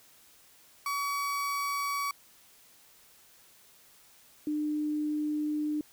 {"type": "tone pair in turn", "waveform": ["35% pulse", "sine"], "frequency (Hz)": [1134, 300.9], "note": ["C#6", "D4"], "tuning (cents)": [39, 42], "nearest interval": "octave + major seventh", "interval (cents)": 2297, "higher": "first", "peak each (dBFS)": -28, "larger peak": "neither", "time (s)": [[0.86, 2.11], [4.47, 5.81]], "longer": "second", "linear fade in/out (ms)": 2, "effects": ["white hiss -59 dBFS RMS until 5.92 s"]}